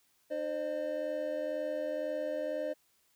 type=tone cluster; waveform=triangle; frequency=302.8 / 524 / 606 Hz; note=D#4 / C5 / D#5; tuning=-47 / +2 / -46 cents; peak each=-40 / -35 / -33 dBFS; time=0.3-2.74 s; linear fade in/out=20 ms; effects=white hiss -71 dBFS RMS until 3.15 s